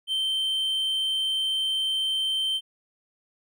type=tone; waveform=triangle; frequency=3114 Hz; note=G7; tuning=12 cents flat; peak=-22 dBFS; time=0.07-2.61 s; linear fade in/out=50 ms; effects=none